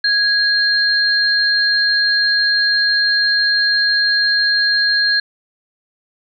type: tone pair together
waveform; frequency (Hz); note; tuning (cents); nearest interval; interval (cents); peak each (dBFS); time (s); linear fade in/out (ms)
sine; 1652 / 4198; G#6 / C8; -10 / +5; octave + major third; 1615; -15; 0.04-5.2; 5
effects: none